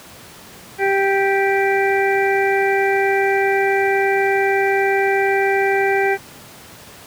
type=harmonic tone; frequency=392 Hz; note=G4; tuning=in tune; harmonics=1 / 2 / 4 / 5 / 6; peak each=-17 / -20 / -23 / -24 / -25 dBFS; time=0.78-6.18 s; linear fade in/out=50 ms; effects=pink hiss -40 dBFS RMS until 7.06 s + high-pass 100 Hz 12 dB/octave